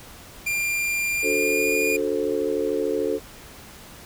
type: tone with pitch glide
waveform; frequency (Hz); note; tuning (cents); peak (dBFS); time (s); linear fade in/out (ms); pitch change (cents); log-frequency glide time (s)
45% pulse; 2390 to 2426; D7 to D#7; +30 to -44; -22; 0.46-1.97; 10; +26; 1.12-1.68
type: chord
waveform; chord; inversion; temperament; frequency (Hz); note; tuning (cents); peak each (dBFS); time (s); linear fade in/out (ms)
sine; D dominant seventh; none; just; 293.7 / 367.1 / 440.5 / 528.6; D4 / F#4 / A4 / C5; 0 / -14 / +2 / +18; -29 / -28 / -24 / -29; 1.22-3.2; 50
effects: pink hiss -44 dBFS RMS until 4.05 s